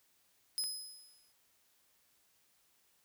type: tone with exponential decay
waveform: 25% pulse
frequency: 5060 Hz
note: D#8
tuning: 28 cents sharp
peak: -27 dBFS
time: 0.58-1.32 s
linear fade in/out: 0 ms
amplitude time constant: 160 ms
type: click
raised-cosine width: 0.2 ms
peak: -34 dBFS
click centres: 0.639 s
effects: white hiss -72 dBFS RMS until 3.04 s